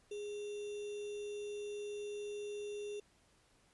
sine tone with sample-and-hold, 413 Hz, G#4, 10 cents flat, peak -40 dBFS, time 0.11-3 s, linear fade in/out 5 ms, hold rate 3150 Hz, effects pink hiss -70 dBFS RMS until 3.73 s + resampled to 24000 Hz

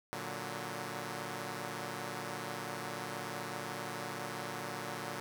5% pulse chord, Bb augmented, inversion none, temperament equal, 116.54 / 146.83 / 185 Hz, Bb2 / D3 / F#3, 0 / 0 / 0 cents, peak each -32 dBFS, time 0.13-5.2 s, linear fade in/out 0 ms, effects none

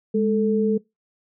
sine tone pair together, 207.7 / 440.1 Hz, G#3 / A4, 0 / 0 cents, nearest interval octave + minor second, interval 1300 cents, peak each -20 dBFS, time 0.14-0.78 s, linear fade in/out 10 ms, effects noise-tail reverb RT60 0.2 s tail -22 dB re dry

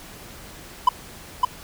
triangle tone with echo, 1000 Hz, B5, 21 cents sharp, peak -8 dBFS, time 0.87-0.89 s, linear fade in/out 5 ms, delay 560 ms, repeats 1, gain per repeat -3 dB, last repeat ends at 1.45 s, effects pink hiss -42 dBFS RMS until 1.63 s

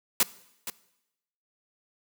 white noise with echo, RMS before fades -21 dBFS, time 0.2-0.23 s, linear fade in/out 2 ms, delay 470 ms, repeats 1, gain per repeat -13 dB, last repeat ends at 0.7 s, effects noise-tail reverb RT60 0.9 s tail -19 dB re dry + high-pass 150 Hz 12 dB/octave

